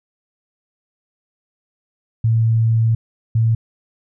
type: tone bursts at uneven times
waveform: sine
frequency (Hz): 113.2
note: A2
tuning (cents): +50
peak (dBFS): -12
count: 2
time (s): 2.24-2.95 / 3.35-3.55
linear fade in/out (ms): 5
effects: none